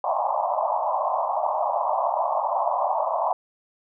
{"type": "band-pass noise", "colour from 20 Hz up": "pink", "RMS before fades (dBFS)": -24, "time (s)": [0.04, 3.33], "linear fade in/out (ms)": 2, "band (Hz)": [590, 1100], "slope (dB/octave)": 96, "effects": []}